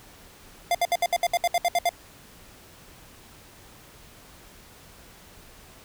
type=tone bursts; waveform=square; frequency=697 Hz; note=F5; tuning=4 cents flat; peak=-20 dBFS; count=12; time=0.71-1.892 s; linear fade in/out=2 ms; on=38 ms; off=66 ms; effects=pink hiss -50 dBFS RMS until 5.84 s